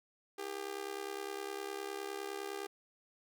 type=tone with amplitude modulation; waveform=sawtooth; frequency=399.5 Hz; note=G4; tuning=33 cents sharp; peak=-32 dBFS; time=0.38-2.67 s; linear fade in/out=10 ms; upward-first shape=sine; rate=69.8 Hz; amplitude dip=85%; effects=none